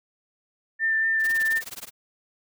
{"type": "tone with vibrato", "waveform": "sine", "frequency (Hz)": 1789, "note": "A6", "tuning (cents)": 28, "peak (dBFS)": -20, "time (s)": [0.79, 1.62], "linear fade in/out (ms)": 50, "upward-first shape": "sine", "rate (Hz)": 4.2, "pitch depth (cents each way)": 13}
{"type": "noise with tremolo", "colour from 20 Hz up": "white", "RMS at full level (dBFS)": -35, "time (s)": [1.19, 1.91], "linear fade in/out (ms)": 50, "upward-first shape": "sine", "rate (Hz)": 19, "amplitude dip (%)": 100}
{"effects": []}